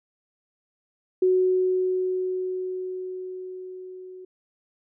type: tone with level ramp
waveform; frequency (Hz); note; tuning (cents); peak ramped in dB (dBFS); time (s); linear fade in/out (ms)
sine; 370; F#4; 0; -16 to -39; 1.22-4.25; 5
effects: none